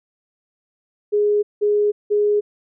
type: tone bursts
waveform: sine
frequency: 415.3 Hz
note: G#4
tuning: in tune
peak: -14 dBFS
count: 3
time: 1.12-2.41 s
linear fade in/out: 20 ms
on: 310 ms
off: 180 ms
effects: none